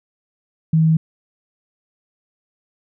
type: tone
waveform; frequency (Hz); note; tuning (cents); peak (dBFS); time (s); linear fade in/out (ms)
sine; 160; D#3; +49; -11; 0.73-0.97; 5
effects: none